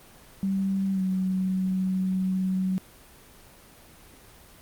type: tone with pitch glide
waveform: sine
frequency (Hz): 193.7 to 187.43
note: G3 to F#3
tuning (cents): -20 to +23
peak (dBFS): -23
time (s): 0.43-2.78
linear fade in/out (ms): 0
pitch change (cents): -57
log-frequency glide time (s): 0.92-1.02
effects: pink hiss -51 dBFS RMS until 4.61 s + Opus 24 kbps